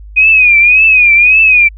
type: tone with vibrato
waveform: sine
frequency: 2481 Hz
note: D#7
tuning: 6 cents flat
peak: -3 dBFS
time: 0.16-1.69 s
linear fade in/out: 20 ms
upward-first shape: triangle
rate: 1.8 Hz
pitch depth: 120 cents each way
effects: added 51 Hz sine -28 dBFS peak until 1.77 s